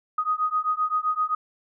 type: beating tone pair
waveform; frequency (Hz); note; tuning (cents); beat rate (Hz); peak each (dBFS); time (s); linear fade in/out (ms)
sine; 1244.5 / 1252.2; D#6 / D#6; 0 / +11; 7.7; -25; 0.18-1.35; 5
effects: none